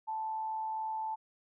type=tone with amplitude modulation; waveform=sine; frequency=878 Hz; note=A5; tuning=4 cents flat; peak=-32 dBFS; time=0.07-1.16 s; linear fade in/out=20 ms; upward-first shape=sine; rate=143 Hz; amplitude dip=30%; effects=none